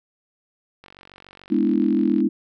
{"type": "click train", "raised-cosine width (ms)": 0.3, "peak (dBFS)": -28, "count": 65, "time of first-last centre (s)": [0.84, 2.205], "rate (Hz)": 46.9}
{"type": "chord", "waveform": "sine", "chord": "E dominant seventh", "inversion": "first", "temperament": "equal", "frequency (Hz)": [207.7, 246.9, 293.7, 329.6], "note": ["G#3", "B3", "D4", "E4"], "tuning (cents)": [0, 0, 0, 0], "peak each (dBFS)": -22, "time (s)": [1.5, 2.29], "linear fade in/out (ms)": 20}
{"effects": []}